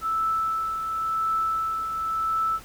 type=tone with tremolo; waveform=sine; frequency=1316 Hz; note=E6; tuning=3 cents flat; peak=-21 dBFS; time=0.01-2.6 s; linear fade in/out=50 ms; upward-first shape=triangle; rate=0.93 Hz; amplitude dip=50%; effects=added 60 Hz sine -51 dBFS peak until 2.64 s + pink hiss -47 dBFS RMS until 2.64 s